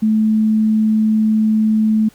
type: tone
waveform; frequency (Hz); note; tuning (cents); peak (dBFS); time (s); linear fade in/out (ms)
sine; 217.3; A3; -21; -11; 0.02-2.09; 10
effects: pink hiss -49 dBFS RMS until 2.14 s